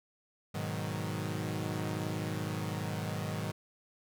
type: chord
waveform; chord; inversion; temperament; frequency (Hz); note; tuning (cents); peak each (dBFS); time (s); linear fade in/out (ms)
sawtooth; G# minor seventh; none; equal; 103.83 / 123.47 / 155.56 / 185; G#2 / B2 / D#3 / F#3; 0 / 0 / 0 / 0; -34 / -38 / -34 / -37; 0.54-3.52; 10
effects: none